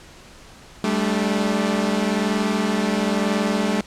sawtooth chord, G suspended second, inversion none, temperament equal with one note detuned, 196 / 217 / 293.7 Hz, G3 / A3 / D4, 0 / -24 / 0 cents, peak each -19 / -18 / -24 dBFS, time 0.84-3.81 s, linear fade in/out 2 ms, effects pink hiss -45 dBFS RMS until 3.86 s + low-pass 8000 Hz 12 dB/octave

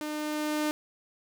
sawtooth tone with level ramp, 302.6 Hz, D#4, 48 cents flat, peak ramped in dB -29 to -22 dBFS, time 0.01-0.71 s, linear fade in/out 0 ms, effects none

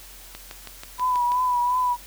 click train, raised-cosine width 0.2 ms, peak -19 dBFS, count 7, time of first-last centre 0.35-1.319 s, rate 6.19 Hz
sine tone with vibrato, 987.8 Hz, B5, in tune, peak -19 dBFS, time 0.98-1.97 s, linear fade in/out 50 ms, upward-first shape triangle, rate 2.8 Hz, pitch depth 46 cents each way
effects added 44 Hz sine -47 dBFS peak until 2.06 s + white hiss -45 dBFS RMS until 2.06 s

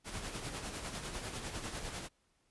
pink noise with tremolo, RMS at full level -40 dBFS, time 0.04-2.09 s, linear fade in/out 50 ms, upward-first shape sine, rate 10 Hz, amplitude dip 50%, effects pink hiss -75 dBFS RMS until 2.5 s + resampled to 24000 Hz

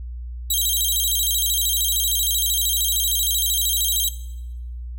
5% pulse tone with vibrato, 3520 Hz, A7, in tune, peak -11 dBFS, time 0.5-4.09 s, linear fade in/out 5 ms, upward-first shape square, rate 13 Hz, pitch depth 170 cents each way, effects noise-tail reverb RT60 0.9 s tail -17 dB re dry + added 60 Hz sine -29 dBFS peak until 4.98 s

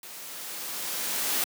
white noise with level ramp, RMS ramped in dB -43 to -26 dBFS, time 0.03-1.44 s, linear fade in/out 2 ms, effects high-pass 200 Hz 12 dB/octave

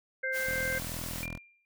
harmonic tone, 523.3 Hz, C5, in tune, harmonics 1 / 3 / 4, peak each -36 / -32 / -35 dBFS, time 0.23-0.79 s, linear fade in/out 10 ms
white noise, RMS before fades -40 dBFS, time 0.32-1.27 s, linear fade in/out 50 ms
10% pulse tone, 41.56 Hz, E1, 15 cents sharp, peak -30 dBFS, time 0.46-1.38 s, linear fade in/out 10 ms
sine tone with exponential decay, 2387 Hz, D7, 28 cents sharp, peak -34 dBFS, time 1.23-1.65 s, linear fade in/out 0 ms, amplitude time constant 91 ms
effects none

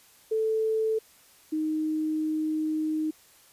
sine tone pair in turn, 440 / 311.1 Hz, A4 / D#4, 0 / 0 cents, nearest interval tritone, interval 600 cents, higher first, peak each -23 / -25 dBFS, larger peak first, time 0.31-0.99 / 1.52-3.11 s, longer second, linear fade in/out 10 ms, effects white hiss -57 dBFS RMS until 3.52 s + resampled to 32000 Hz

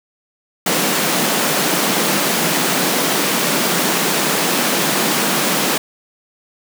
pink high-pass noise, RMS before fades -17 dBFS, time 0.66-5.78 s, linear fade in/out 5 ms, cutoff 160 Hz, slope 48 dB/octave, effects none

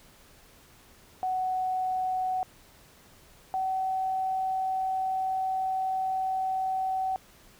sine tone pair in turn, 745 / 758 Hz, F#5 / F#5, +12 / +42 cents, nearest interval unison, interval 30 cents, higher second, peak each -26 dBFS, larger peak neither, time 1.23-2.43 / 3.54-7.16 s, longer second, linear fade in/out 0 ms, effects pink hiss -56 dBFS RMS until 7.59 s

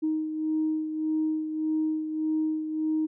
sine beating tone pair, 312.2 / 313.9 Hz, D#4 / D#4, +6 / +15 cents, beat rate 1.7 Hz, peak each -25 / -33 dBFS, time 0.02-3.07 s, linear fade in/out 20 ms, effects tanh soft clip ceiling -18 dBFS

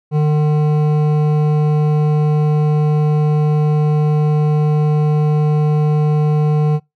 triangle tone with hard clipping, 150.9 Hz, D3, 47 cents sharp, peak -13 dBFS, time 0.11-6.8 s, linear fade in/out 50 ms, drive 15 dB, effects noise-tail reverb RT60 0.2 s tail -24 dB re dry

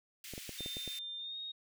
pink high-pass noise, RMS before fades -48 dBFS, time 0.24-0.99 s, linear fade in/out 2 ms, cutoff 2100 Hz, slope 24 dB/octave
clicks, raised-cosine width 2 ms, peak -31 dBFS, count 7, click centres 0.337 / 0.379 / 0.493 / 0.607 / 0.661 / 0.769 / 0.877 s
sine tone with pitch glide, 3600 to 3733 Hz, A7 to A#7, +39 to +2 cents, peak -40 dBFS, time 0.58-1.52 s, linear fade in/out 10 ms, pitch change +63 cents, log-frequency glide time 1.17-1.38 s
effects none

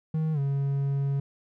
triangle tone with pitch glide, 157.8 to 138.97 Hz, D#3 to C#3, +25 to +5 cents, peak -22 dBFS, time 0.14-1.2 s, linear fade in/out 5 ms, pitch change -220 cents, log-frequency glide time 0.33-0.39 s, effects none

